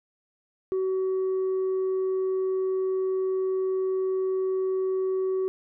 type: tone with tanh clipping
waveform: sine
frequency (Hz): 377.5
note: F#4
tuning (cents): +35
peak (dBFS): -24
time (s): 0.72-5.48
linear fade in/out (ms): 0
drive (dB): 1
effects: none

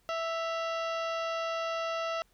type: harmonic tone with a mistuned harmonic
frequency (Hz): 659.3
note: E5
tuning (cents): 0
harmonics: 1 / 2 / 3 / 4 / 5 / 6 / 7 / 8 / 9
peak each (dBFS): -33 / -35 / -44 / -42 / -48 / -50 / -51 / -52 / -54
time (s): 0.09-2.22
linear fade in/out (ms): 0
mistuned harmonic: 4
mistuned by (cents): +78
effects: added 40 Hz sine -69 dBFS peak until 2.33 s + pink hiss -69 dBFS RMS until 2.33 s

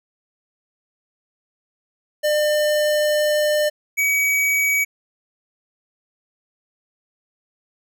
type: tone pair in turn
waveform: square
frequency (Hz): 601 / 2269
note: D5 / C#7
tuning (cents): +40 / +40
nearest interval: octave + major seventh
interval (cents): 2300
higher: second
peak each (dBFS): -17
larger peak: neither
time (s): 2.23-3.7 / 3.97-4.85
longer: first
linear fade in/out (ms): 20
effects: none

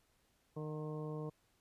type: harmonic tone with a mistuned harmonic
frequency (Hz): 153.4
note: D#3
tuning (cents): -24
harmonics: 1 / 2 / 3 / 4 / 5 / 6 / 7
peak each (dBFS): -42 / -48 / -45 / -53 / -59 / -58 / -55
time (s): 0.56-1.3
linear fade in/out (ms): 10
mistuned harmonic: 5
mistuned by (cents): -49
effects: pink hiss -75 dBFS RMS until 1.6 s + resampled to 32000 Hz

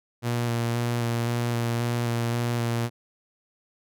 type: tone with vibrato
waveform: sawtooth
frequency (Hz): 118.4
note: A#2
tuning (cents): +27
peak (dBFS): -20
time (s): 0.22-2.9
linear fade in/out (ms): 50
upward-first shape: square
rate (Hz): 1.9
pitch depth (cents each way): 14
effects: none

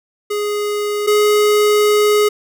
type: tone pair in turn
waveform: square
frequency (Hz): 415.3 / 418.9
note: G#4 / G#4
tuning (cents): 0 / +15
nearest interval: unison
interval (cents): 15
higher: second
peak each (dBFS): -18 / -11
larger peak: second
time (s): 0.3-1.07 / 1.07-2.29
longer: second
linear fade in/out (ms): 10
effects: none

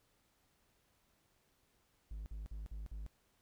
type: tone bursts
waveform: triangle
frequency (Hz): 52.3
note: G#1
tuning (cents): +13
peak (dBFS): -40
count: 5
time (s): 2.11-3.064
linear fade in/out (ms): 0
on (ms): 150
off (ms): 51
effects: pink hiss -75 dBFS RMS until 3.41 s

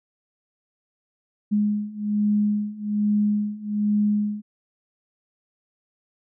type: beating tone pair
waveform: sine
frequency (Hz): 207.7 / 208.9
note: G#3 / G#3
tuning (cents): 0 / +10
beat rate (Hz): 1.2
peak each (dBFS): -24 / -22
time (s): 1.51-4.42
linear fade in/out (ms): 20
effects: none

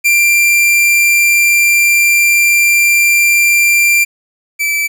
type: tone pair in turn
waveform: 45% pulse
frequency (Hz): 2371 / 2317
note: D7 / D7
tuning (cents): +16 / -24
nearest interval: unison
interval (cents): 40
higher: first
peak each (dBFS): -7 / -12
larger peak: first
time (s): 0.04-4.05 / 4.59-4.88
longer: first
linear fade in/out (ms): 20
effects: 8-bit

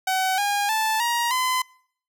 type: tone with pitch steps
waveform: sawtooth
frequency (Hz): 755 / 813.9 / 877.3 / 945.8 / 1019.5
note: F#5 / G#5 / A5 / A#5 / C6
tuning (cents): +35 / -35 / -5 / +25 / -45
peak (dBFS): -17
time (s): 0.07-1.62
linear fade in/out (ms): 5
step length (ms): 310
effects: noise-tail reverb RT60 0.6 s tail -25 dB re dry

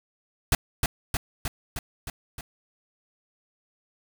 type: noise with echo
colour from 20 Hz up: pink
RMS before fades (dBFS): -20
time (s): 0.52-0.55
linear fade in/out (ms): 2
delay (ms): 310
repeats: 6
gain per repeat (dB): -3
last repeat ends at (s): 2.41
effects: none

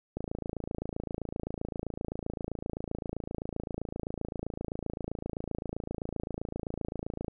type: click train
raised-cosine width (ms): 2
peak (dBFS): -21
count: 198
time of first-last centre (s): 0.17-7.282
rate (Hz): 27.7
effects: none

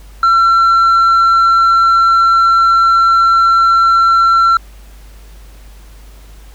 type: tone with tanh clipping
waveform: sine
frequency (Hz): 1354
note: E6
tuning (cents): +46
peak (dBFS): -7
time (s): 0.23-4.57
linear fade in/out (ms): 2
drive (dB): 3
effects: added 50 Hz sine -34 dBFS peak until 6.54 s + pink hiss -45 dBFS RMS until 6.54 s

